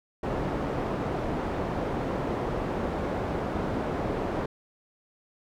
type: low-pass noise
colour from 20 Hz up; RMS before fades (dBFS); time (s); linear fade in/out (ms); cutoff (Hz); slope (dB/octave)
white; -30; 0.23-4.46; 5; 620; 12
effects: none